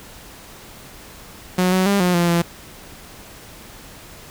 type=tone with pitch steps; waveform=sawtooth; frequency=182.4 / 186.4 / 200.4 / 179.4 / 172.7 / 170.6 Hz; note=F#3 / F#3 / G3 / F3 / F3 / F3; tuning=-24 / +13 / +38 / +47 / -19 / -40 cents; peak=-11 dBFS; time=1.58-2.42 s; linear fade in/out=5 ms; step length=140 ms; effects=pink hiss -41 dBFS RMS until 4.3 s